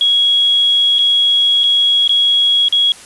sine tone with dropouts, 3322 Hz, G#7, in tune, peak -9 dBFS, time 0.01-2.92 s, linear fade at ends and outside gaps 1 ms, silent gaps 0.985-0.99 / 1.635-1.639 / 2.077-2.093 / 2.684-2.725 s, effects white hiss -37 dBFS RMS until 3.05 s + resampled to 24000 Hz

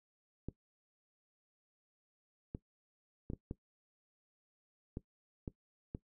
clicks, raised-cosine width 3 ms, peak -27 dBFS, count 8, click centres 0.486 / 2.549 / 3.301 / 3.334 / 3.511 / 4.971 / 5.478 / 5.949 s, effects noise-tail reverb RT60 0.1 s tail -18 dB re dry

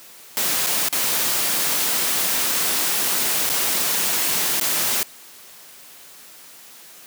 white noise with dropouts, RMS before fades -21 dBFS, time 0.37-5.03 s, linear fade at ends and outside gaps 0 ms, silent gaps 0.663-0.669 / 0.886-0.927 / 3.492-3.499 / 4.599-4.612 s, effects white hiss -44 dBFS RMS until 7.06 s + high-pass 150 Hz 12 dB/octave

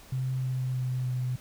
sine tone with pitch steps, 130 / 128.73 / 127.47 / 126.23 Hz, C3 / C3 / C3 / B2, -11 / -28 / -45 / +38 cents, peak -27 dBFS, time 0.12-1.36 s, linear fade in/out 5 ms, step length 310 ms, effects pink hiss -52 dBFS RMS until 1.4 s

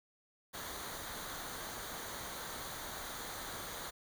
pink noise with comb filter, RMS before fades -44 dBFS, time 0.53-3.91 s, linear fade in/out 20 ms, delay 0.38 ms, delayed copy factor -0.6, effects none

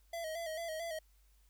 square tone with vibrato, 652 Hz, E5, 19 cents flat, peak -39 dBFS, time 0.13-0.99 s, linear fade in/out 5 ms, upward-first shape square, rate 4.5 Hz, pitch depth 58 cents each way, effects added 50 Hz sine -64 dBFS peak until 1.49 s + white hiss -74 dBFS RMS until 1.49 s

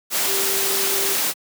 sine tone in noise, 392 Hz, G4, in tune, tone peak -28 dBFS, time 0.25-1.17 s, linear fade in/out 50 ms, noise white, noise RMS -21 dBFS, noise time 0.1-1.34 s, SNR -10 dB, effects high-pass 200 Hz 12 dB/octave

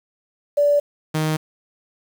sine / sawtooth tone pair in turn, 580 / 155.95 Hz, D5 / D#3, -22 / +4 cents, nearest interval octave + major seventh, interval 2274 cents, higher first, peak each -13 / -15 dBFS, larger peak first, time 0.57-0.8 / 1.14-1.37 s, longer neither, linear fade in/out 10 ms, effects 7-bit

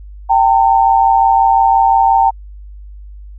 sine tone pair together, 781.3 / 907 Hz, G5 / A#5, -6 / -48 cents, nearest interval minor third, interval 258 cents, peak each -10 dBFS, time 0.29-2.31 s, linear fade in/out 20 ms, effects added 50 Hz sine -30 dBFS peak until 3.38 s

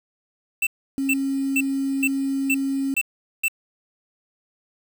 square tone bursts, 2668 Hz, E7, 20 cents sharp, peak -19 dBFS, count 7, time 0.62-3.483 s, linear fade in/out 5 ms, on 49 ms, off 420 ms
sine tone, 272.2 Hz, C#4, 31 cents flat, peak -21 dBFS, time 0.98-2.94 s, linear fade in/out 0 ms
effects 7-bit

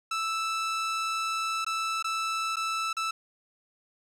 sawtooth tone with dropouts, 1318.5 Hz, E6, in tune, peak -24 dBFS, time 0.11-3.11 s, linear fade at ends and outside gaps 5 ms, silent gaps 1.647-1.664 / 2.026-2.043 / 2.559-2.567 / 2.93-2.967 s, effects low-pass 8000 Hz 12 dB/octave + 11-bit

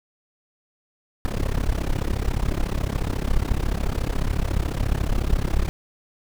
brown noise with amplitude modulation, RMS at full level -19 dBFS, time 1.25-5.69 s, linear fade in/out 0 ms, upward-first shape sine, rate 34.1 Hz, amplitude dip 90%, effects none

